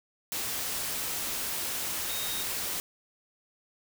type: tone in noise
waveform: sine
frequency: 3729 Hz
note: A#7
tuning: in tune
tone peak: -37 dBFS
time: 2.09-2.43 s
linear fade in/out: 0 ms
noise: white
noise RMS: -33 dBFS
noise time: 0.32-2.8 s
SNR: -7 dB
effects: none